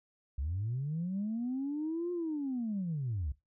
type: linear two-way sweep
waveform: sine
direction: up then down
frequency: 63.1 to 356.9 to 63.1 Hz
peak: -31 dBFS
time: 0.38-3.32 s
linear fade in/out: 5 ms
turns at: 2.12 s
effects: noise-tail reverb RT60 0.2 s tail -19 dB re dry + tanh soft clip ceiling -28 dBFS